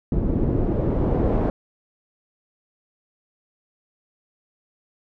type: noise with low-pass filter sweep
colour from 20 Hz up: pink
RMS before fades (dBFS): -21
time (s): 0.12-1.5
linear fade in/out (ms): 2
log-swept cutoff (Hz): 300 to 610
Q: 1.2
effects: none